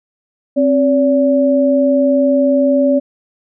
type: tone pair together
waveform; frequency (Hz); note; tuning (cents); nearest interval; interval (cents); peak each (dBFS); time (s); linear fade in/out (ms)
sine; 265.7 / 572.2; C4 / D5; +27 / -45; octave + minor second; 1328; -12; 0.56-3; 20
effects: none